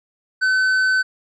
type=tone with tanh clipping; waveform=triangle; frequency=1520 Hz; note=F#6; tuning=46 cents sharp; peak=-16 dBFS; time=0.41-1.03 s; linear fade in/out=20 ms; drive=11 dB; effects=none